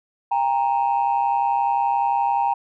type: tone pair together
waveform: sine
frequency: 800 / 931.5 Hz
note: G5 / A#5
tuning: +35 / -2 cents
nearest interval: minor third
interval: 263 cents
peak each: -19 dBFS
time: 0.31-2.54 s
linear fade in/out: 10 ms
effects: tanh soft clip ceiling -13 dBFS